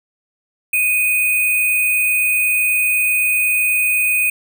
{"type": "tone with sample-and-hold", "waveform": "sine", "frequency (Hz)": 2489, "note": "D#7", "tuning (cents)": 0, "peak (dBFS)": -13, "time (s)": [0.73, 4.3], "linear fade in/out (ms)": 5, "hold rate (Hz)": 11025, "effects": []}